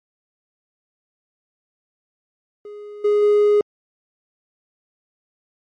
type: tone with level steps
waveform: triangle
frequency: 415.3 Hz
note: G#4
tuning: in tune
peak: -31 / -11 / -9 dBFS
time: 2.65-3.61 s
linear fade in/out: 2 ms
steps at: 3.04 / 3.22 s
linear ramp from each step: 10 ms
effects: tanh soft clip ceiling -5 dBFS + MP3 48 kbps